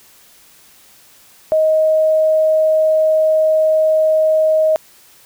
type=tone; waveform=sine; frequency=628 Hz; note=D#5; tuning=16 cents sharp; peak=-10 dBFS; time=1.52-4.76 s; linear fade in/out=0 ms; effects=white hiss -47 dBFS RMS until 5.25 s